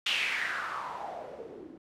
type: noise with low-pass filter sweep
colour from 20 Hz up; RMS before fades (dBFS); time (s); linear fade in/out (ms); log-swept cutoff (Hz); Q
blue; -35; 0.06-1.78; 5; 3100 to 290; 5.1
effects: none